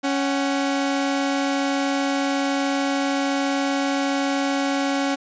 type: tone pair together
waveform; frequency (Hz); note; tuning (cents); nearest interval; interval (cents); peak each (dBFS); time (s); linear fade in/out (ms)
sawtooth; 277.2 / 750.4; C#4 / F#5; 0 / +24; octave + perfect fourth; 1724; -17 / -24; 0.03-5.16; 20
effects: resampled to 16000 Hz